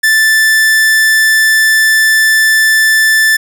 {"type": "tone", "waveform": "45% pulse", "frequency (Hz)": 1760, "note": "A6", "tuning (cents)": 0, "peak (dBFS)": -6, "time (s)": [0.03, 3.37], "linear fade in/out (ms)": 10, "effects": []}